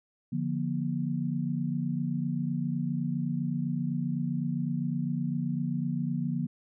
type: chord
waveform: sine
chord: Bb major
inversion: first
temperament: equal with one note detuned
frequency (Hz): 146.83 / 174.61 / 238.8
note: D3 / F3 / Bb3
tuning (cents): 0 / 0 / +42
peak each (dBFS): -32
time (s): 0.32-6.47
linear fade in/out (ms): 10
effects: none